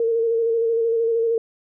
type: tone with vibrato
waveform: sine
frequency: 458.2 Hz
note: A#4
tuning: 30 cents flat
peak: -17 dBFS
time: 0-1.38 s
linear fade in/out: 2 ms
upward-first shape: square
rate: 13 Hz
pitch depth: 24 cents each way
effects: none